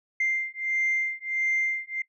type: beating tone pair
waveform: sine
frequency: 2093 / 2094.5 Hz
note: C7 / C7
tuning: 0 / +1 cents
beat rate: 1.5 Hz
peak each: -27 dBFS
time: 0.2-2.02 s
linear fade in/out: 5 ms
effects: noise-tail reverb RT60 0.1 s tail -20 dB re dry + tanh soft clip ceiling -18 dBFS